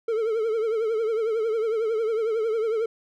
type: tone with vibrato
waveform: triangle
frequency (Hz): 445.4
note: A4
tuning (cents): +21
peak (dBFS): -20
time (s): 0.08-2.86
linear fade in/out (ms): 5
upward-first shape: triangle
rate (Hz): 11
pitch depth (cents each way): 96
effects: none